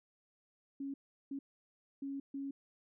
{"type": "tone bursts at uneven times", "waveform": "sine", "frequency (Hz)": 276.1, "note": "C#4", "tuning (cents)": -7, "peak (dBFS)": -38, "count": 4, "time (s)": [[0.8, 0.94], [1.31, 1.39], [2.02, 2.2], [2.34, 2.51]], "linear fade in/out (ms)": 5, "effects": []}